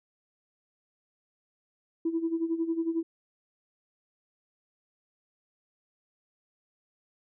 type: tone with tremolo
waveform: sine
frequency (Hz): 329.6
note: E4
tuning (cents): 0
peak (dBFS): -23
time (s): 2.05-3.03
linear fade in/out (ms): 5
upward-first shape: sine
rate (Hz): 11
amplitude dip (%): 75
effects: tanh soft clip ceiling -19 dBFS

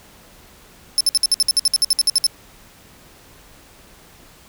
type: tone bursts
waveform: 30% pulse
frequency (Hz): 5274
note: E8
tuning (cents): 0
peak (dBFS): -8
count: 16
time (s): 0.98-2.266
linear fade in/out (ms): 0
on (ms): 26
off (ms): 58
effects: pink hiss -47 dBFS RMS until 4.48 s

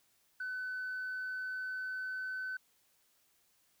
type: tone with pitch glide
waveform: sine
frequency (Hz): 1508 to 1516.7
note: F#6 to F#6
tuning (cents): +32 to +42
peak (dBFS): -35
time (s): 0.4-2.57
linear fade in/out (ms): 5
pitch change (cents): +10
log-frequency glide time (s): 0.7-2.34
effects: tanh soft clip ceiling -34 dBFS + white hiss -72 dBFS RMS until 3.8 s

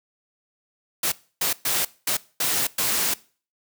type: noise bursts at uneven times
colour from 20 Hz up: white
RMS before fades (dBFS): -23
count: 6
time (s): 1.03-1.12 / 1.41-1.53 / 1.65-1.85 / 2.07-2.17 / 2.4-2.67 / 2.78-3.14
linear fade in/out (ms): 5
effects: noise-tail reverb RT60 0.4 s tail -21 dB re dry + high-pass 100 Hz 12 dB/octave

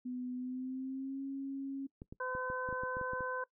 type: tone with pitch glide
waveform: sine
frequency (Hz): 250.2 to 272.8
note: B3 to C#4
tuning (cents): +23 to -28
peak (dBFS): -37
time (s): 0.05-1.87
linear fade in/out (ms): 10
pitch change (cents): +149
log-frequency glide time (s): 0.35-1.22
type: clicks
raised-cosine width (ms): 3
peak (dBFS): -33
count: 11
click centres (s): 2.019 / 2.125 / 2.351 / 2.501 / 2.689 / 2.727 / 2.835 / 2.969 / 3.013 / 3.134 / 3.207
type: harmonic tone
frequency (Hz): 509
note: C5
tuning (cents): -48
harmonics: 1 / 2 / 3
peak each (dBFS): -40 / -40 / -40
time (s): 2.2-3.44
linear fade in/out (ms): 5
effects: noise-tail reverb RT60 0.1 s tail -20 dB re dry

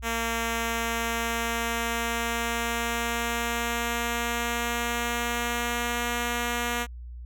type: tone with pitch glide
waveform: 5% pulse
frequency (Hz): 230 to 239.1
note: A#3 to A#3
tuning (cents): -23 to +44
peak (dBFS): -15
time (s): 0.02-6.87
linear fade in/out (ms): 50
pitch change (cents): +67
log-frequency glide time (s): 0.42-6.1
effects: added 60 Hz sine -37 dBFS peak until 7.25 s

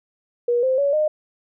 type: tone with pitch steps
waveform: sine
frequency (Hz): 480 / 520.4 / 564.3 / 611.8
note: B4 / C5 / C#5 / D#5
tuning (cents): -49 / -9 / +31 / -29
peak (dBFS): -16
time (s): 0.48-1.08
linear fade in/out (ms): 5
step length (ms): 150
effects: none

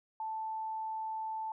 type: tone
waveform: sine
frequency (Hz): 880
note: A5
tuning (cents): 0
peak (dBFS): -35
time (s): 0.2-1.52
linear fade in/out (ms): 2
effects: none

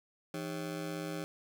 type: ring-modulated tone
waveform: 25% pulse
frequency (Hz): 237.1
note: A#3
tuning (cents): +30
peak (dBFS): -30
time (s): 0.34-1.24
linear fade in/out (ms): 0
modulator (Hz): 70.3
effects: none

